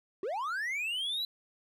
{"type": "linear sweep", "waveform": "triangle", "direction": "up", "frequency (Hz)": [349.2, 4022], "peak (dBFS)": -30, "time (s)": [0.23, 1.25], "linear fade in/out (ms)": 2, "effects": []}